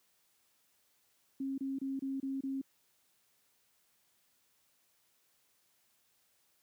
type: tone bursts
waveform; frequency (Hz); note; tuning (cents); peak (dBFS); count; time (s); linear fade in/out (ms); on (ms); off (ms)
sine; 269.9; C#4; -46; -34; 6; 1.4-2.615; 5; 180; 27
effects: white hiss -73 dBFS RMS until 6.62 s + high-pass 60 Hz 12 dB/octave